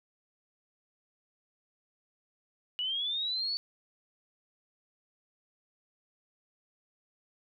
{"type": "linear sweep", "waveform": "sine", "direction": "up", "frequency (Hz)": [2900, 4505], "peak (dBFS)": -30, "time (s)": [2.79, 3.57], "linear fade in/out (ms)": 0, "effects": []}